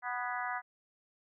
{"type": "harmonic tone with a mistuned harmonic", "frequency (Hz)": 246.6, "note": "B3", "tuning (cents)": -2, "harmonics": [3, 4, 5, 6, 7, 8], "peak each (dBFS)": [-39, -40, -41, -42, -42, -43], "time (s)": [0.02, 0.62], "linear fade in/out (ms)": 50, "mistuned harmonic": 7, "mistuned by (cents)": -39, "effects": []}